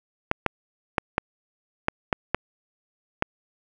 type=clicks; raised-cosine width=0.5 ms; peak=-5 dBFS; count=8; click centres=0.314 / 0.463 / 0.982 / 1.181 / 1.884 / 2.128 / 2.346 / 3.224 s; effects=none